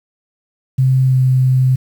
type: tone with pitch glide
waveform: sine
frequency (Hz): 130.81 to 129.38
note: C3 to C3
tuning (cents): 0 to -19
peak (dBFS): -9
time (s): 0.78-1.76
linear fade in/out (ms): 10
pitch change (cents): -19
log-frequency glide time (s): 1.06-1.17
effects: 7-bit